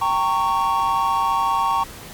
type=chord; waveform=triangle; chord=G diminished; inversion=none; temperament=equal with one note detuned; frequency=784 / 918.4 / 1108.7 Hz; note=G5 / Bb5 / Db6; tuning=0 / -26 / 0 cents; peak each=-23 / -19 / -18 dBFS; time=0.01-1.84 s; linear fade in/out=10 ms; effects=pink hiss -38 dBFS RMS until 2.13 s + MP3 96 kbps